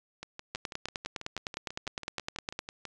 two click trains, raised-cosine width 0.2 ms, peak -16 / -23 dBFS, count 21 / 17, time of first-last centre 0.55-2.591 / 0.23-2.853 s, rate 9.8 / 6.1 Hz, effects resampled to 22050 Hz

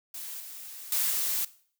blue noise with level steps, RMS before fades -39 / -43 / -27 / -29 dBFS, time 0.14-1.45 s, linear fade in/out 5 ms, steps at 0.4 / 0.92 / 1.1 s, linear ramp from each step 2 ms, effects noise-tail reverb RT60 0.5 s tail -18 dB re dry

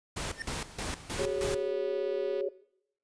pink noise with tremolo, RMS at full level -35 dBFS, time 0.16-1.55 s, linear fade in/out 10 ms, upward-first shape square, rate 3.2 Hz, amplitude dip 80%
square tone with exponential growth, 1803 Hz, A6, 42 cents sharp, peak -31 dBFS, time 0.34-0.42 s, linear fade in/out 1 ms, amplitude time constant 17 ms
click train, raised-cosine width 0.3 ms, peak -34 dBFS, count 302, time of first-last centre 1.18-2.409 s, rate 245 Hz
sine chord, F# suspended second, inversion none, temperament equal with one note detuned, 377.8 / 415.3 / 554.4 Hz, F#4 / G#4 / C#5, +36 / 0 / 0 cents, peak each -33 dBFS, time 1.19-2.49 s, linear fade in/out 5 ms
effects noise-tail reverb RT60 0.7 s tail -19 dB re dry + resampled to 22050 Hz

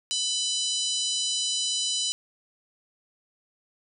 harmonic tone with a mistuned harmonic, 997 Hz, B5, 16 cents sharp, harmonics 3 / 4 / 5 / 6 / 7 / 8 / 9, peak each -30 / -30 / -34 / -36 / -33 / -39 / -36 dBFS, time 0.11-2.12 s, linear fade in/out 0 ms, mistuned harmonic 6, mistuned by -30 cents, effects none

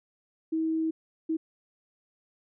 sine tone bursts at uneven times, 320.9 Hz, E4, 46 cents flat, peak -25 dBFS, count 2, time 0.52-0.91 / 1.29-1.37 s, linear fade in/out 10 ms, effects none

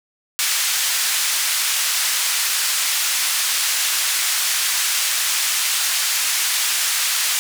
white band-pass noise, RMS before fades -20 dBFS, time 0.39-7.39 s, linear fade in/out 0 ms, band 1400 to 9800 Hz, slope 12 dB/octave, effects none

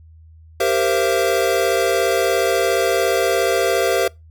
square chord, C dominant seventh, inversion second, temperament equal with one note detuned, 392 / 466.2 / 523.3 / 674.7 Hz, G4 / Bb4 / C5 / E5, 0 / 0 / 0 / +40 cents, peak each -22 dBFS, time 0.6-4.08 s, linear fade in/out 5 ms, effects noise-tail reverb RT60 0.2 s tail -23 dB re dry + added 80 Hz sine -42 dBFS peak until 4.3 s

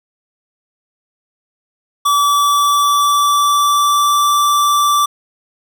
square tone with pitch glide, 1152 to 1167.4 Hz, D6 to D6, -34 to -11 cents, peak -11 dBFS, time 2.05-5.06 s, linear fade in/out 10 ms, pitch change +23 cents, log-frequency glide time 2.21-4.33 s, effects none

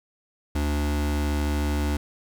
square tone pair together, 73.42 / 293.1 Hz, D2 / D4, 0 / -3 cents, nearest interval 2 octaves, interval 2397 cents, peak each -24 / -31 dBFS, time 0.55-1.97 s, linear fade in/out 5 ms, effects none

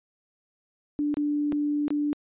sine tone with dropouts, 293.7 Hz, D4, in tune, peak -23 dBFS, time 0.99-2.13 s, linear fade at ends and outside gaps 0 ms, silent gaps 1.142-1.17 / 1.522-1.528 / 1.881-1.905 s, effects resampled to 8000 Hz

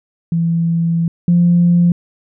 sine tone pair in turn, 167.2 / 173.55 Hz, E3 / F3, +25 / -11 cents, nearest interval minor second, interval 64 cents, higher second, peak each -12 / -7 dBFS, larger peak second, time 0.32-1.08 / 1.28-1.92 s, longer first, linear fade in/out 2 ms, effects tanh soft clip ceiling -3 dBFS

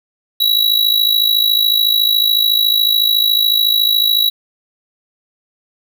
square tone with amplitude modulation, 3900 Hz, B7, 23 cents flat, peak -8 dBFS, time 0.4-4.3 s, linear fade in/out 10 ms, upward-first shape sine, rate 53.9 Hz, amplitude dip 75%, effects none

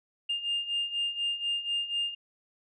sine beating tone pair, 2810 / 2814.1 Hz, F7 / F7, +10 / +13 cents, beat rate 4.1 Hz, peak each -33 / -29 dBFS, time 0.29-2.15 s, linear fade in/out 10 ms, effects tanh soft clip ceiling -23 dBFS

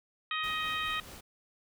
harmonic tone, 627 Hz, D#5, 13 cents sharp, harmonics 2 / 3 / 4 / 5 / 6, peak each -35 / -37 / -38 / -39 / -40 dBFS, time 0.31-1 s, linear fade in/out 2 ms
pink noise with tremolo, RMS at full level -47 dBFS, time 0.43-1.21 s, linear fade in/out 10 ms, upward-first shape sine, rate 4.7 Hz, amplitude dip 35%
effects none

